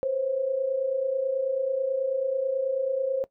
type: tone pair together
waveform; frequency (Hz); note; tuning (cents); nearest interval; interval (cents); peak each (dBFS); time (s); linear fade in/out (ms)
sine; 506 / 535.2; B4 / C5; +42 / +39; minor second; 97; -31 / -24; 0.03-3.24; 0
effects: noise-tail reverb RT60 0.1 s tail -19 dB re dry